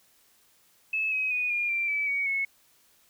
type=tone with pitch steps; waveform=sine; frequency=2600 / 2538 / 2477 / 2417 / 2360 / 2303 / 2248 / 2194 Hz; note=E7 / D#7 / D#7 / D7 / D7 / D7 / C#7 / C#7; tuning=-24 / +34 / -8 / +49 / +8 / -34 / +24 / -18 cents; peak=-25 dBFS; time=0.93-2.45 s; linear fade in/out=5 ms; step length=190 ms; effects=white hiss -63 dBFS RMS until 3.09 s